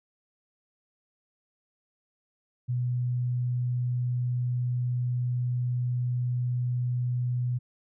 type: tone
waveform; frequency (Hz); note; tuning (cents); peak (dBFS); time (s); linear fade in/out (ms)
sine; 123.47; B2; 0; -25; 2.68-7.59; 20
effects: none